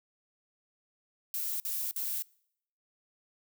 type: noise bursts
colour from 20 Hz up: violet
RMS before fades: -34 dBFS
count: 3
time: 1.34-2.222 s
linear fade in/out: 0 ms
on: 260 ms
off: 51 ms
effects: noise-tail reverb RT60 0.7 s tail -25 dB re dry